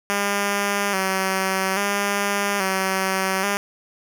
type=tone with vibrato; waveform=5% pulse; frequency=196 Hz; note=G3; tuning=in tune; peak=-9 dBFS; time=0.1-3.57 s; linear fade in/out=0 ms; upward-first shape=square; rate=0.6 Hz; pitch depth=50 cents each way; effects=none